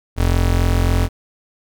square tone pair together, 43.68 / 87.31 Hz, F1 / F2, +1 / 0 cents, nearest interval octave, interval 1199 cents, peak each -17 dBFS, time 0.16-1.09 s, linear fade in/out 50 ms, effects none

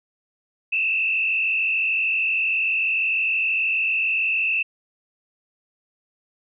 sine tone with frequency modulation, 2633 Hz, E7, 3 cents flat, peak -19 dBFS, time 0.72-4.63 s, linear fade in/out 10 ms, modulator 46.6 Hz, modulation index 2, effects none

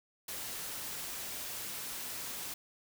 white noise, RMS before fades -41 dBFS, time 0.28-2.54 s, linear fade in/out 5 ms, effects none

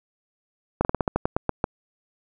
slowing click train, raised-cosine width 1 ms, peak -7 dBFS, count 11, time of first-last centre 0.81-1.642 s, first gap 39 ms, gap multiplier 1.16, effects none

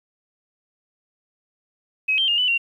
sine tone with pitch steps, 2549 / 3147 / 2829 / 2987 / 2757 Hz, D#7 / G7 / F7 / F#7 / F7, +41 / +6 / +22 / +16 / -23 cents, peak -17 dBFS, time 2.08-2.58 s, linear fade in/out 10 ms, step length 100 ms, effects 9-bit

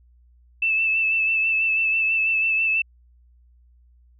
sine tone with vibrato, 2637 Hz, E7, in tune, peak -18 dBFS, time 0.62-2.82 s, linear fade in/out 5 ms, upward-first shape sine, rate 6.1 Hz, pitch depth 26 cents each way, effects added 60 Hz sine -52 dBFS peak until 4.19 s

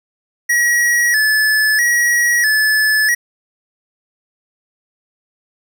square tone with vibrato, 1818 Hz, A#6, 44 cents flat, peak -12 dBFS, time 0.49-3.15 s, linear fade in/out 10 ms, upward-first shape square, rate 0.77 Hz, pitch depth 86 cents each way, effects none

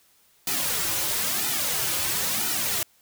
white noise with flanger, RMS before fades -26 dBFS, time 0.47-2.83 s, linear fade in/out 2 ms, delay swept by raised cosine 1.8 to 4.5 ms, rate 1 Hz, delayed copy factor -0.95, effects white hiss -61 dBFS RMS until 3.01 s

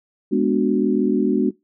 sine chord, G# half-diminished seventh, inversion none, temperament equal, 207.7 / 246.9 / 293.7 / 370 Hz, G#3 / B3 / D4 / F#4, 0 / 0 / 0 / 0 cents, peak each -21 dBFS, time 0.31-1.51 s, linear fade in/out 20 ms, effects noise-tail reverb RT60 0.2 s tail -22 dB re dry

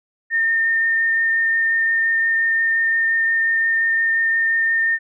sine tone with vibrato, 1818 Hz, A#6, 44 cents flat, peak -15 dBFS, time 0.3-4.99 s, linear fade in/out 50 ms, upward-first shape sine, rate 5.7 Hz, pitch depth 8 cents each way, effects none

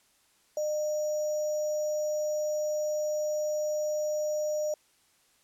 sine tone with sample-and-hold, 606 Hz, D#5, 46 cents flat, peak -27 dBFS, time 0.57-4.74 s, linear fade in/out 2 ms, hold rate 6300 Hz, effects white hiss -66 dBFS RMS until 5.43 s + low-pass 11000 Hz 12 dB/octave

